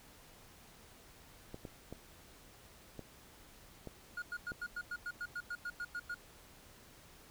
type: clicks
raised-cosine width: 2 ms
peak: -31 dBFS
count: 6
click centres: 1.544 / 1.652 / 1.926 / 2.993 / 3.873 / 4.519 s
type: tone bursts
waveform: triangle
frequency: 1435 Hz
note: F6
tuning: 47 cents sharp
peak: -36 dBFS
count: 14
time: 4.17-6.145 s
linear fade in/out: 5 ms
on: 51 ms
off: 97 ms
effects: pink hiss -59 dBFS RMS until 7.3 s